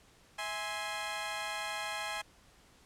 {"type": "chord", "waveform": "15% pulse", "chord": "E augmented", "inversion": "none", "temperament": "equal with one note detuned", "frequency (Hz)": [650.6, 830.6, 1046.5], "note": ["E5", "G#5", "B#5"], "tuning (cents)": [-23, 0, 0], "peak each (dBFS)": [-36, -32, -35], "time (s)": [0.38, 2.22], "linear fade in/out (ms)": 10, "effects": ["pink hiss -62 dBFS RMS until 2.85 s", "low-pass 10000 Hz 12 dB/octave"]}